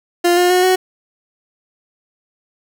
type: tone with pitch steps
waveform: 30% pulse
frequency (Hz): 349.2 / 356.3 / 363.6 / 371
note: F4 / F4 / F#4 / F#4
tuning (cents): 0 / +35 / -30 / +5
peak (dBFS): -8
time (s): 0.24-0.76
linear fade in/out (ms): 10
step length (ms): 130
effects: none